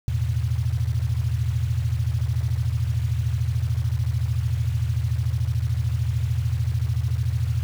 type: chord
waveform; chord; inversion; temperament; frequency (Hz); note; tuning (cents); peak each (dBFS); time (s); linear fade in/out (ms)
sine; E suspended fourth; none; equal; 82.41 / 110 / 123.47; E2 / A2 / B2; 0 / 0 / 0; -25; 0.08-7.63; 0
effects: 7-bit